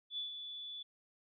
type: tone with ADSR envelope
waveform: sine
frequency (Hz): 3458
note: A7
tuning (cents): -31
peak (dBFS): -36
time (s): 0.1-0.83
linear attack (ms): 76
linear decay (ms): 130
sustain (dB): -7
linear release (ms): 10
effects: none